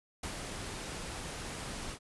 pink noise with ADSR envelope, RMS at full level -38 dBFS, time 0.23-1.99 s, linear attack 6 ms, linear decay 79 ms, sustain -3 dB, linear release 71 ms, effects resampled to 24000 Hz

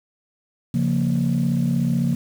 sine chord, Bb minor, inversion first, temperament equal with one note detuned, 138.59 / 174.61 / 232.3 Hz, Db3 / F3 / Bb3, 0 / 0 / -6 cents, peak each -21 dBFS, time 0.74-2.15 s, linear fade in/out 5 ms, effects tanh soft clip ceiling -12 dBFS + 7-bit

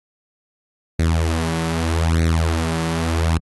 sawtooth tone with flanger, 81.8 Hz, E2, 13 cents flat, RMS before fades -19 dBFS, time 0.99-3.38 s, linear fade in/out 5 ms, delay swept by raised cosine 0.48 to 5.48 ms, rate 0.81 Hz, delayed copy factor +0.8, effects AAC 32 kbps

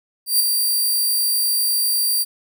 5% pulse tone with ADSR envelope, 4712 Hz, D8, 5 cents sharp, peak -5 dBFS, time 0.26-2.25 s, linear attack 140 ms, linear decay 5 ms, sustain -5 dB, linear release 32 ms, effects none

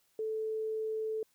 sine tone, 438 Hz, A4, 8 cents flat, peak -32 dBFS, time 0.19-1.23 s, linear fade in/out 2 ms, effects white hiss -72 dBFS RMS until 1.34 s

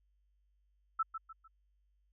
sine tone with echo, 1318.5 Hz, E6, in tune, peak -28 dBFS, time 0.99-1.03 s, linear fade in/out 10 ms, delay 150 ms, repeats 3, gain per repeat -9 dB, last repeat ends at 1.48 s, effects added 50 Hz sine -70 dBFS peak until 2.12 s

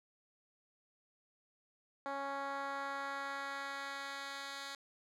10% pulse tone with band-pass filter sweep, 277.2 Hz, C#4, in tune, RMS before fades -42 dBFS, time 2.06-4.75 s, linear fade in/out 0 ms, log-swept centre 800 to 3700 Hz, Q 0.92, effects none

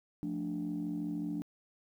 sine chord, D minor, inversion first, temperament equal, 174.61 / 220 / 293.7 Hz, F3 / A3 / D4, 0 / 0 / 0 cents, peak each -38 / -40 / -35 dBFS, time 0.23-1.42 s, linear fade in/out 0 ms, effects tanh soft clip ceiling -28 dBFS + 11-bit

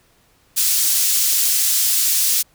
pink high-pass noise, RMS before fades -17 dBFS, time 0.56-2.43 s, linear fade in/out 20 ms, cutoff 6000 Hz, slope 12 dB/octave, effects pink hiss -57 dBFS RMS until 2.54 s

